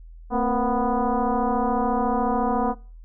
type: tone with frequency modulation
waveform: sine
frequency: 260 Hz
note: C4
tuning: 11 cents flat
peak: -19 dBFS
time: 0.3-2.75 s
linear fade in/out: 50 ms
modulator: 243 Hz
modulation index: 3.3
effects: noise-tail reverb RT60 0.4 s tail -24 dB re dry + added 41 Hz sine -40 dBFS peak until 3.04 s